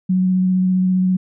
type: tone with vibrato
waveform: sine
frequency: 185 Hz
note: F#3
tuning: in tune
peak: -13 dBFS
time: 0.09-1.17 s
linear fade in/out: 10 ms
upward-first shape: square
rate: 15 Hz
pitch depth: 10 cents each way
effects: none